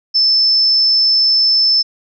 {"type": "tone", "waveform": "sine", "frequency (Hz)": 5274, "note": "E8", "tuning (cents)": 0, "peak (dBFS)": -9, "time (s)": [0.14, 1.83], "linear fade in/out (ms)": 20, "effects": []}